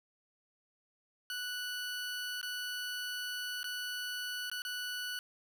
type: tone with dropouts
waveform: 20% pulse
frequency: 1480 Hz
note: F#6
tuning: in tune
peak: -32 dBFS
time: 1.3-5.19 s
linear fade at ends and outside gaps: 1 ms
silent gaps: 2.414-2.429 / 3.631-3.642 / 4.499-4.515 / 4.62-4.65 s
effects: none